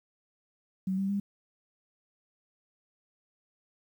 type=tone with pitch steps; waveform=sine; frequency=189 / 194.65 / 200.5 Hz; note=F#3 / G3 / G3; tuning=+37 / -12 / +39 cents; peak=-27 dBFS; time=0.87-1.2 s; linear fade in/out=5 ms; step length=110 ms; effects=10-bit